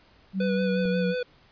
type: tone with pitch glide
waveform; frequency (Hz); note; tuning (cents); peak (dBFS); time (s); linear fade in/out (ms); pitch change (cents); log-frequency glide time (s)
sine; 191.1 to 181; G3 to F#3; -44 to -38; -24; 0.33-1.15; 50; -94; 0.53-0.98
type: tone with vibrato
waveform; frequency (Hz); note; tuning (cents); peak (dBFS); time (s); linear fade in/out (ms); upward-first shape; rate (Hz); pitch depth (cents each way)
square; 493.9; B4; 0; -27; 0.4-1.23; 5; sine; 5.6; 29
type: click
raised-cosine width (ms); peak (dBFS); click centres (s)
2; -25; 0.854
effects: pink hiss -58 dBFS RMS until 1.51 s + resampled to 11025 Hz